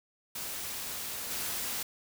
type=noise with level steps; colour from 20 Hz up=white; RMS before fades=-38 / -35 dBFS; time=0.35-1.83 s; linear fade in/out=5 ms; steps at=1.3 s; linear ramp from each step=10 ms; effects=none